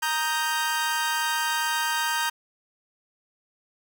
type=chord; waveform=sawtooth; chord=Eb major; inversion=second; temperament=equal; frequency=932.3 / 1244.5 / 1568 Hz; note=Bb5 / Eb6 / G6; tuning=0 / 0 / 0 cents; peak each=-23 / -29 / -24 dBFS; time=0.02-2.3 s; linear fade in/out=10 ms; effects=none